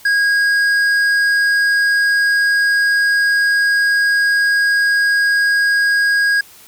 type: tone with tanh clipping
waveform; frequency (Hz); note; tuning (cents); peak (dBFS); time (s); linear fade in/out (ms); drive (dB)
sine; 1639; G#6; -23; -13; 0.05-6.41; 5; 9
effects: white hiss -43 dBFS RMS until 6.67 s